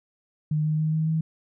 sine tone with pitch steps, 152.8 / 154.49 / 156.19 / 157.91 / 159.66 Hz, D#3 / D#3 / D#3 / D#3 / D#3, -31 / -12 / +7 / +26 / +45 cents, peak -21 dBFS, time 0.51-1.21 s, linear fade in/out 5 ms, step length 140 ms, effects none

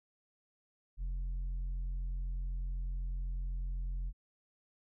sine tone with tanh clipping, 44 Hz, F1, 14 cents sharp, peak -35 dBFS, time 0.97-4.13 s, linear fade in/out 50 ms, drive 4 dB, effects none

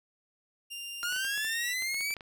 sawtooth tone with pitch glide, 2794 to 2725 Hz, F7 to F7, 0 to -43 cents, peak -35 dBFS, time 0.7-1.74 s, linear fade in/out 20 ms, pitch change -43 cents, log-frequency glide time 1.23-1.32 s
sawtooth linear sweep, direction up, 1396.9 to 2335 Hz, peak -27 dBFS, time 1.03-2.14 s, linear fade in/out 0 ms
clicks, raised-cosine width 0.3 ms, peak -30 dBFS, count 12, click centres 1.033 / 1.125 / 1.163 / 1.248 / 1.377 / 1.448 / 1.823 / 1.944 / 2.008 / 2.107 / 2.167 / 2.208 s
effects none

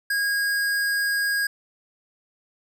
square tone, 1636 Hz, G#6, 26 cents flat, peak -22 dBFS, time 0.1-1.47 s, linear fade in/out 5 ms, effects none

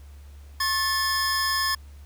45% pulse tone cluster, 1083 / 1753 / 5090 Hz, C#6 / A6 / D#8, -41 / -7 / +39 cents, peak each -27 dBFS, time 0.6-1.75 s, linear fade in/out 5 ms, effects added 71 Hz sine -42 dBFS peak until 2.05 s + pink hiss -58 dBFS RMS until 2.05 s

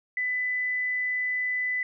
sine tone, 1999 Hz, B6, 20 cents sharp, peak -25 dBFS, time 0.17-1.83 s, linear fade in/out 2 ms, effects none

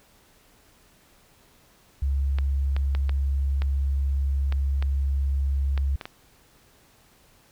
sine tone, 68.7 Hz, C#2, 15 cents flat, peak -21 dBFS, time 2.02-5.96 s, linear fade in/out 5 ms
clicks, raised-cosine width 0.3 ms, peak -18 dBFS, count 10, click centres 2.386 / 2.765 / 2.95 / 3.094 / 3.62 / 4.524 / 4.825 / 5.777 / 6.012 / 6.055 s
effects pink hiss -58 dBFS RMS until 7.51 s

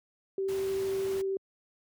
sine tone with vibrato, 386.9 Hz, G4, 23 cents flat, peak -28 dBFS, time 0.38-1.37 s, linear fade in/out 2 ms, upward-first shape triangle, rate 13 Hz, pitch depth 8 cents each way
pink noise, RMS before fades -44 dBFS, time 0.48-1.22 s, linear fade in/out 10 ms
effects high-pass 80 Hz 12 dB/octave

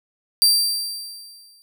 sawtooth tone with exponential decay, 4699 Hz, D8, in tune, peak -8 dBFS, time 0.42-1.62 s, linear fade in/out 0 ms, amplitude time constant 260 ms, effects none

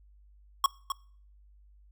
square tone with echo, 1100 Hz, C#6, 14 cents flat, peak -20 dBFS, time 0.64-0.66 s, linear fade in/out 2 ms, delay 260 ms, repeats 1, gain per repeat -9 dB, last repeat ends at 0.92 s, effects noise-tail reverb RT60 0.5 s tail -23 dB re dry + added 50 Hz sine -55 dBFS peak until 1.91 s

